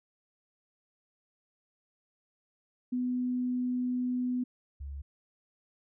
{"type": "tone pair in turn", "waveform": "sine", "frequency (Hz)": [249.4, 69.99], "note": ["B3", "C#2"], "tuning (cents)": [17, 17], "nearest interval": "octave + minor seventh", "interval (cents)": 2200, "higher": "first", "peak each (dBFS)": [-28, -37], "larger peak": "first", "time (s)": [[2.92, 4.44], [4.8, 5.02]], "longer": "first", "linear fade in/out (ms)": 10, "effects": []}